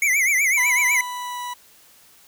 square tone with vibrato, 2156 Hz, C#7, 49 cents flat, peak -17 dBFS, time 0.02-1.01 s, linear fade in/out 2 ms, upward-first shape triangle, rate 8 Hz, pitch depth 170 cents each way
40% pulse tone with pitch glide, 987.8 to 982.1 Hz, B5 to B5, 0 to -10 cents, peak -27 dBFS, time 0.57-1.54 s, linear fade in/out 10 ms, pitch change -10 cents, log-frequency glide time 1.11-1.4 s
effects white hiss -52 dBFS RMS until 2.27 s

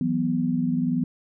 sine chord, E suspended second, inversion none, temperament just, 164.81 / 185.42 / 247.2 Hz, E3 / F#3 / B3, 0 / +4 / +2 cents, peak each -27 / -28 / -23 dBFS, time 0.01-1.04 s, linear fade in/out 2 ms, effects none

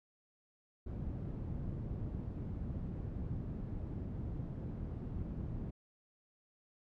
white low-pass noise, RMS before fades -41 dBFS, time 0.86-5.71 s, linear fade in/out 10 ms, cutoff 150 Hz, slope 12 dB/octave, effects none

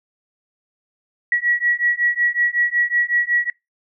sine beating tone pair, 1922 / 1927.4 Hz, B6 / B6, -48 / -43 cents, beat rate 5.4 Hz, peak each -19 dBFS, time 1.32-3.5 s, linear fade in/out 2 ms, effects noise-tail reverb RT60 0.2 s tail -25 dB re dry

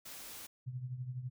white noise, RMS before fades -48 dBFS, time 0.05-0.47 s, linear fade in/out 10 ms
sine tone with tremolo, 126.2 Hz, B2, 38 cents sharp, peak -35 dBFS, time 0.66-1.3 s, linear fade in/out 20 ms, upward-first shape triangle, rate 12 Hz, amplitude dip 75%
effects none

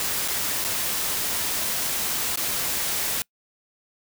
white noise with dropouts, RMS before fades -26 dBFS, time 0-3.22 s, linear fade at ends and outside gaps 1 ms, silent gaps 0.278-0.283 / 0.642-0.647 / 2.358-2.373 s, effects noise-tail reverb RT60 0.1 s tail -25 dB re dry

